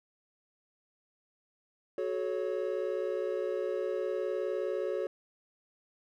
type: chord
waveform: triangle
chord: F# minor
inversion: none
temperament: equal with one note detuned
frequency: 370 / 429.5 / 554.4 Hz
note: F#4 / A4 / C#5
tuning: 0 / -42 / 0 cents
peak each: -33 dBFS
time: 1.98-5.07 s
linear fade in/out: 2 ms
effects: none